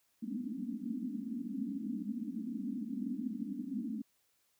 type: band-pass noise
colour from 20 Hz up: pink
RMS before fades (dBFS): -39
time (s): 0.22-4.02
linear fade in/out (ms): 10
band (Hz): 200 to 290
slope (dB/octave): 96
effects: white hiss -75 dBFS RMS until 4.59 s